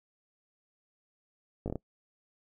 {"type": "slowing click train", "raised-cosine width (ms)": 2, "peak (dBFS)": -21, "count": 5, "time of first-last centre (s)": [1.66, 1.757], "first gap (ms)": 18, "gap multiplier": 1.2, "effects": ["noise-tail reverb RT60 0.1 s tail -23 dB re dry"]}